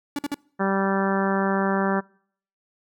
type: tone bursts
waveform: 45% pulse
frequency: 287 Hz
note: D4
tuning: 40 cents flat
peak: -24 dBFS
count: 3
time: 0.16-0.344 s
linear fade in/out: 2 ms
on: 28 ms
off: 50 ms
type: harmonic tone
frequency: 194.7 Hz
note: G3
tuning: 12 cents flat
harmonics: 1 / 2 / 3 / 4 / 5 / 6 / 7 / 8 / 9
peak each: -24 / -27 / -29 / -30 / -31 / -32 / -32 / -33 / -34 dBFS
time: 0.59-2.01 s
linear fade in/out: 20 ms
effects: noise-tail reverb RT60 0.6 s tail -26 dB re dry